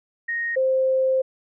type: tone pair in turn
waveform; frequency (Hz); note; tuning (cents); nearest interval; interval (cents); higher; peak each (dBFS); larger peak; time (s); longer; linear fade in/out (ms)
sine; 1864.7 / 524.2; A#6 / C5; 0 / +3; octave + minor seventh; 2197; first; -23 / -17; second; 0.28-0.56 / 0.56-1.22; second; 10
effects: none